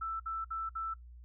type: tone bursts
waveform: sine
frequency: 1326 Hz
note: E6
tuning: 10 cents sharp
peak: -34 dBFS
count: 4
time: 0.01-0.941 s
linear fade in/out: 10 ms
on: 190 ms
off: 57 ms
effects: noise-tail reverb RT60 0.1 s tail -18 dB re dry + added 60 Hz sine -49 dBFS peak until 1.24 s